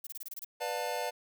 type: noise bursts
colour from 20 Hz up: violet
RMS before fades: -41 dBFS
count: 8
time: 0.04-0.447 s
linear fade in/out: 5 ms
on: 29 ms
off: 25 ms
type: chord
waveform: square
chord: B half-diminished seventh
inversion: none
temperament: just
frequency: 493.9 / 592.7 / 711.2 / 889 Hz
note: B4 / D5 / F5 / A5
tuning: 0 / +16 / +31 / +18 cents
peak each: -39 dBFS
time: 0.6-1.11 s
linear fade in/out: 20 ms
effects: none